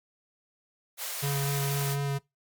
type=high-pass noise; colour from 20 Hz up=white; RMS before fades=-35 dBFS; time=0.97-1.97 s; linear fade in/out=50 ms; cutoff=460 Hz; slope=48 dB/octave
type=tone with vibrato; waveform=square; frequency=140.4 Hz; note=C#3; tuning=22 cents sharp; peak=-28 dBFS; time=1.22-2.19 s; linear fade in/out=20 ms; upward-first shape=sine; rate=4.1 Hz; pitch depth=13 cents each way
effects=noise-tail reverb RT60 0.2 s tail -23 dB re dry + Opus 48 kbps